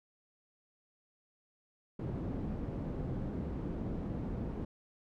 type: low-pass noise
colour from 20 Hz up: white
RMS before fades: -38 dBFS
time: 1.99-4.65 s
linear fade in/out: 5 ms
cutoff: 240 Hz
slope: 12 dB/octave
effects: none